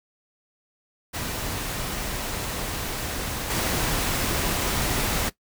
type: noise with level steps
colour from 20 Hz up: pink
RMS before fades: -30 / -25 dBFS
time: 1.13-5.3 s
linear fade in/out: 20 ms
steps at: 3.5 s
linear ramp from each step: 5 ms
effects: noise-tail reverb RT60 0.1 s tail -17 dB re dry